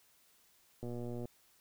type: click train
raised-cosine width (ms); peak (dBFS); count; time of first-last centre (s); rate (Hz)
2; -30; 52; 0.83-1.255; 120
effects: white hiss -68 dBFS RMS until 1.6 s